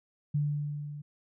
sine tone with level ramp, 146.83 Hz, D3, in tune, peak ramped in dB -24 to -39 dBFS, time 0.34-1.02 s, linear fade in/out 10 ms, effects none

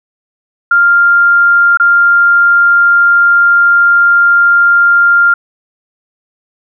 sine tone with dropouts, 1396.9 Hz, F6, in tune, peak -4 dBFS, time 0.71-5.34 s, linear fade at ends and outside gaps 5 ms, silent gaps 1.773-1.798 s, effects none

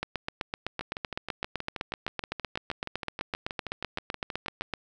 two click trains, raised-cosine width 0.3 ms, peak -18 / -14 dBFS, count 25 / 38, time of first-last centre 0.81-4.62 / 0.03-4.737 s, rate 6.3 / 7.86 Hz, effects none

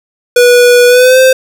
square tone with pitch glide, 488.2 to 520.2 Hz, B4 to C5, -20 to -10 cents, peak -3 dBFS, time 0.36-1.33 s, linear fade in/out 5 ms, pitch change +110 cents, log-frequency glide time 0.87-1.2 s, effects none

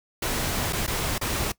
pink noise with dropouts, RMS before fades -27 dBFS, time 0.22-1.52 s, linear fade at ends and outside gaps 5 ms, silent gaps 0.726-0.73 / 0.866-0.876 / 1.182-1.212 s, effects noise-tail reverb RT60 0.1 s tail -20 dB re dry

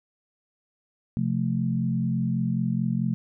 sine chord, F major, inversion second, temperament equal with one note detuned, 130.81 / 175.12 / 220 Hz, C3 / F3 / A3, 0 / +5 / 0 cents, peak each -27 dBFS, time 1.17-3.14 s, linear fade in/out 0 ms, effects none

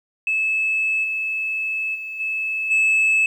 sine tone with level steps, 2606 Hz, E7, 20 cents flat, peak -17 / -21 / -28 / -21 / -12 dBFS, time 0.27-3.26 s, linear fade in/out 2 ms, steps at 1.03 / 1.94 / 2.19 / 2.7 s, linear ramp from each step 20 ms, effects tanh soft clip ceiling -13 dBFS + 9-bit

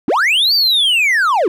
triangle linear two-way sweep, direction up then down, 210 to 4713 to 314.3 Hz, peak -9 dBFS, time 0.08-1.48 s, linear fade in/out 2 ms, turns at 0.54 s, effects none

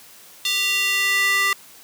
square tone with high-pass filter sweep, 394.8 Hz, G4, 12 cents sharp, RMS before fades -20 dBFS, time 0.45-1.53 s, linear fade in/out 2 ms, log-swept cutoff 3300 to 1600 Hz, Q 2.8, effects white hiss -46 dBFS RMS until 1.83 s + high-pass 100 Hz 12 dB/octave

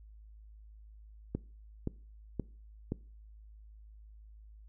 click train, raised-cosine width 3 ms, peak -20 dBFS, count 4, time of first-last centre 1.35-2.921 s, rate 1.91 Hz, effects noise-tail reverb RT60 0.4 s tail -22 dB re dry + added 53 Hz sine -51 dBFS peak until 4.68 s

